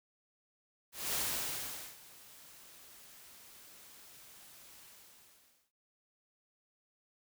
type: noise with ADSR envelope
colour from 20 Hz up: white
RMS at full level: -34 dBFS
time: 0.92-5.72 s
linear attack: 220 ms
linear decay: 820 ms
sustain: -22 dB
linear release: 920 ms
effects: none